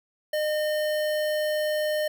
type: tone with notch filter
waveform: square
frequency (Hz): 609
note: D#5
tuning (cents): -37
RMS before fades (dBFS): -26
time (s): 0.33-2.08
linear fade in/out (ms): 5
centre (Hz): 7100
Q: 1.8
effects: none